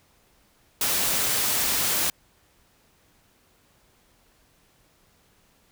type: noise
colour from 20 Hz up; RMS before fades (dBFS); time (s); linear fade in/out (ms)
white; -24; 0.81-2.1; 2
effects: pink hiss -62 dBFS RMS until 5.71 s